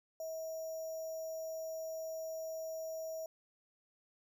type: tone with sample-and-hold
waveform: sine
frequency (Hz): 642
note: E5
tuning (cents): -46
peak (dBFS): -39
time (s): 0.2-3.26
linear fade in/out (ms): 2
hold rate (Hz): 6300
effects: none